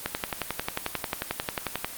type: click train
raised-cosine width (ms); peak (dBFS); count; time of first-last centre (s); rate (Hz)
0.3; -10; 21; 0.06-1.846; 11.2
effects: white hiss -39 dBFS RMS until 1.97 s + Opus 24 kbps